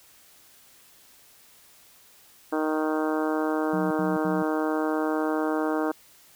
harmonic tone, 155.56 Hz, D#3, in tune, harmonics 2 / 3 / 4 / 5 / 6 / 7 / 8 / 9 / 10, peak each -26 / -30 / -32 / -34 / -36 / -37 / -38 / -39 / -40 dBFS, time 2.52-5.92 s, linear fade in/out 10 ms
sine tone bursts, 180.3 Hz, F#3, 45 cents flat, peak -28 dBFS, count 3, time 3.73-4.426 s, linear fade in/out 5 ms, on 180 ms, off 78 ms
effects white hiss -55 dBFS RMS until 6.35 s

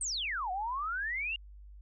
sine exponential two-way sweep, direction down then up, 8870 to 716 to 2861 Hz, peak -32 dBFS, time 0.01-1.36 s, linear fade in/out 2 ms, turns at 0.51 s, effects added 50 Hz sine -48 dBFS peak until 1.81 s

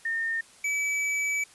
sine / square tone pair in turn, 1822 / 2295 Hz, A#6 / D7, -40 / -40 cents, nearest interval major third, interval 400 cents, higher second, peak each -26 / -26 dBFS, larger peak neither, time 0.05-0.41 / 0.64-1.44 s, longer second, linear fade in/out 5 ms, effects white hiss -54 dBFS RMS until 1.54 s + resampled to 24000 Hz

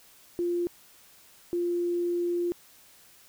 sine tone pair in turn, 348.4 / 348.4 Hz, F4 / F4, -4 / -4 cents, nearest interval unison, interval 0 cents, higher neither, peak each -25 dBFS, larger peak neither, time 0.39-0.67 / 1.53-2.52 s, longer second, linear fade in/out 0 ms, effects white hiss -56 dBFS RMS until 3.28 s

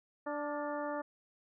harmonic tone with a mistuned harmonic, 293.7 Hz, D4, in tune, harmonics 1 / 2 / 3 / 4 / 5 / 6, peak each -41 / -38 / -42 / -44 / -48 / -49 dBFS, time 0.26-1.02 s, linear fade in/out 10 ms, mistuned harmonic 5, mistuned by -49 cents, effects none

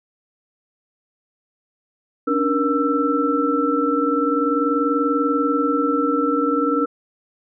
sine tone cluster, 276.6 / 297 / 473.4 / 1330 Hz, C#4 / D4 / A#4 / E6, -4 / +20 / +27 / +15 cents, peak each -22 dBFS, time 2.27-6.86 s, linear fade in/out 10 ms, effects none

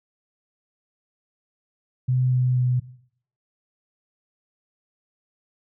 sine tone with pitch steps, 127.4 / 126.37 / 125.36 Hz, C3 / B2 / B2, -46 / +40 / +26 cents, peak -18 dBFS, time 2.08-2.8 s, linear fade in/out 10 ms, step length 240 ms, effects noise-tail reverb RT60 0.6 s tail -17 dB re dry

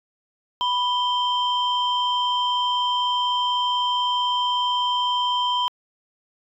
sine tone pair together, 987.8 / 3136 Hz, B5 / G7, 0 / 0 cents, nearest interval octave + minor sixth, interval 2000 cents, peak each -20 / -23 dBFS, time 0.61-5.68 s, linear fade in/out 0 ms, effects tanh soft clip ceiling -14 dBFS

